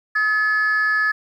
sine tone pair together, 1273 / 1715.5 Hz, D#6 / A6, +39 / -44 cents, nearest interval perfect fourth, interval 517 cents, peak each -22 / -15 dBFS, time 0.15-1.12 s, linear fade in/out 10 ms, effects tanh soft clip ceiling -13 dBFS + 9-bit

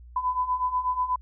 sine beating tone pair, 998 / 1006.2 Hz, B5 / B5, +18 / +32 cents, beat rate 8.2 Hz, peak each -29 / -25 dBFS, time 0.16-1.16 s, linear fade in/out 5 ms, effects added 60 Hz sine -44 dBFS peak until 1.21 s

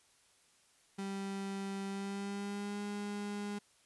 35% pulse tone with pitch glide, 196 to 204.8 Hz, G3 to G#3, 0 to -24 cents, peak -36 dBFS, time 0.98-3.59 s, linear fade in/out 10 ms, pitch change +76 cents, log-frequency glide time 1.87-2.81 s, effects white hiss -68 dBFS RMS until 3.85 s + resampled to 24000 Hz

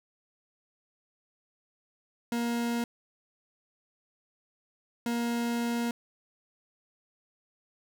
40% pulse tone bursts at uneven times, 235.8 Hz, A#3, 20 cents sharp, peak -27 dBFS, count 2, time 2.32-2.84 / 5.06-5.91 s, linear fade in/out 2 ms, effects none

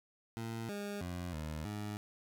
20% pulse tone with pitch steps, 114 / 203.7 / 88.5 / 77.5 / 104.5 Hz, A#2 / G#3 / F2 / D#2 / G#2, -38 / -33 / +23 / -6 / +11 cents, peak -34 dBFS, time 0.37-1.97 s, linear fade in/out 0 ms, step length 320 ms, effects none

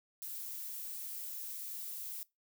violet noise, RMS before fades -43 dBFS, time 0.22-2.23 s, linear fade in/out 0 ms, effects noise-tail reverb RT60 0.2 s tail -21 dB re dry

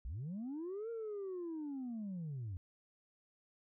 sine linear two-way sweep, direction up then down, 49 to 467.5 to 85.8 Hz, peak -38 dBFS, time 0.05-2.57 s, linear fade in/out 0 ms, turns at 0.9 s, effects tanh soft clip ceiling -38 dBFS

